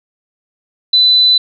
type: tone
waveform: sine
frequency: 4000 Hz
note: B7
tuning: 21 cents sharp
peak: -6 dBFS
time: 0.93-1.38 s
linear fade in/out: 5 ms
effects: none